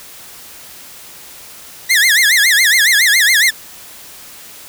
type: tone with vibrato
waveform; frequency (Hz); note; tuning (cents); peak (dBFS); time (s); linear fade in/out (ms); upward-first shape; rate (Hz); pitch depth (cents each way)
sawtooth; 1870; A#6; +5; -5; 1.89-3.51; 20; sine; 7.2; 230
effects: white hiss -36 dBFS RMS until 4.68 s